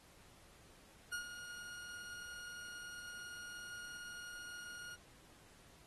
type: tone with ADSR envelope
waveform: 40% pulse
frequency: 1434 Hz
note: F6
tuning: 45 cents sharp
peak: -36 dBFS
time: 1.12-4.97 s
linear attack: 8 ms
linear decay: 100 ms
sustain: -11 dB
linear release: 36 ms
effects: pink hiss -64 dBFS RMS until 5.86 s + AAC 32 kbps